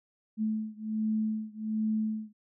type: beating tone pair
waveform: sine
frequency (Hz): 216.7 / 218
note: A3 / A3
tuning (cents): -26 / -16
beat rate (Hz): 1.3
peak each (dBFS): -31 / -32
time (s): 0.37-2.33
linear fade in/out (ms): 50
effects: none